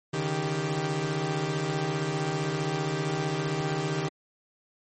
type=tone cluster; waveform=sawtooth; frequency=141.2 / 156.5 / 392.3 Hz; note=C#3 / D#3 / G4; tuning=+32 / +10 / +1 cents; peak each=-29 / -26 / -28 dBFS; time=0.13-4.09 s; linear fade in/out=10 ms; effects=MP3 32 kbps